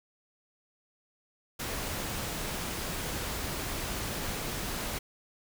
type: noise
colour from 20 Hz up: pink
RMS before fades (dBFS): -35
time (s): 1.59-4.99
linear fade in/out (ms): 10
effects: none